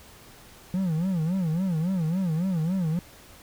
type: tone with vibrato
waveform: triangle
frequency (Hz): 173.4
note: F3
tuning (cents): -12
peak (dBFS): -21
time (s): 0.74-2.99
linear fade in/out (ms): 0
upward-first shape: sine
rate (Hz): 3.6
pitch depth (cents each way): 190
effects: pink hiss -50 dBFS RMS until 3.42 s